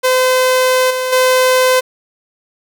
sawtooth tone with level steps, 512 Hz, C5, 38 cents flat, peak -6 / -12 / -5 dBFS, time 0.03-1.81 s, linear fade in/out 20 ms, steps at 0.9 / 1.12 s, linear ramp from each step 10 ms, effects none

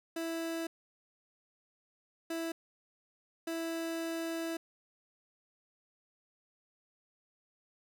30% pulse tone bursts at uneven times, 329.6 Hz, E4, in tune, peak -32 dBFS, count 3, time 0.16-0.67 / 2.3-2.52 / 3.47-4.57 s, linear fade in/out 5 ms, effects none

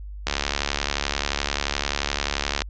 click train, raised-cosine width 0.2 ms, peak -5 dBFS, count 169, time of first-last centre 0.27-2.62 s, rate 71.5 Hz, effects added 50 Hz sine -33 dBFS peak until 2.69 s + resampled to 16000 Hz

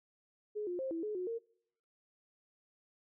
sine tone with pitch steps, 421.3 / 354.7 / 529 / 330.1 / 424 / 363.9 / 459.9 Hz, G#4 / F4 / C5 / E4 / G#4 / F#4 / A#4, +25 / +27 / +19 / +2 / +36 / -29 / -23 cents, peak -35 dBFS, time 0.55-1.39 s, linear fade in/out 20 ms, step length 120 ms, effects noise-tail reverb RT60 0.7 s tail -24 dB re dry

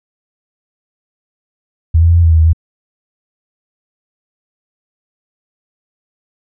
sine tone with pitch steps, 81.2 / 83.7 / 84.7 / 85.4 / 82.3 / 80.7 / 79.8 / 81.9 Hz, E2 / E2 / E2 / F2 / E2 / E2 / D#2 / E2, -26 / +27 / +48 / -38 / -2 / -36 / +44 / -11 cents, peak -5 dBFS, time 1.94-2.532 s, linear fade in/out 10 ms, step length 74 ms, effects none

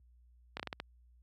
slowing click train, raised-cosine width 0.3 ms, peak -22 dBFS, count 6, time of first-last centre 0.57-0.801 s, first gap 26 ms, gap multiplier 1.29, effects added 60 Hz sine -54 dBFS peak until 1.22 s + high-pass 80 Hz 12 dB/octave

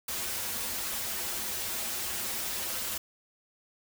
white noise with comb filter, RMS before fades -34 dBFS, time 0.08-2.98 s, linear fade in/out 5 ms, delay 6.8 ms, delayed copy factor -1, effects none

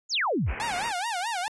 sine exponential sweep, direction down, 7370 to 38.23 Hz, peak -23 dBFS, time 0.09-0.55 s, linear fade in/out 50 ms
white low-pass noise, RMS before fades -37 dBFS, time 0.46-0.93 s, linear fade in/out 50 ms, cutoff 2700 Hz, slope 96 dB/octave
sawtooth tone with vibrato, 816 Hz, G#5, 31 cents flat, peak -24 dBFS, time 0.6-1.48 s, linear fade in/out 0 ms, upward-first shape sine, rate 4.7 Hz, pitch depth 260 cents each way
effects resampled to 24000 Hz

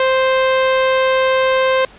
sawtooth tone, 523.3 Hz, C5, in tune, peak -8 dBFS, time 0-1.85 s, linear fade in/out 2 ms, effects pink hiss -42 dBFS RMS until 1.98 s + resampled to 8000 Hz

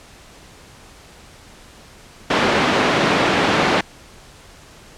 pink band-pass noise, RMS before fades -17 dBFS, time 2.3-3.81 s, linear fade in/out 5 ms, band 200 to 3000 Hz, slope 12 dB/octave, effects pink hiss -44 dBFS RMS until 4.97 s + low-pass 9000 Hz 12 dB/octave

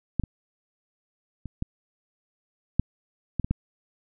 clicks, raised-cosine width 5 ms, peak -11 / -18 / -23 / -15 / -7 / -13 / -16 / -11 dBFS, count 8, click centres 0.197 / 0.237 / 1.457 / 1.624 / 2.796 / 3.397 / 3.445 / 3.51 s, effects none

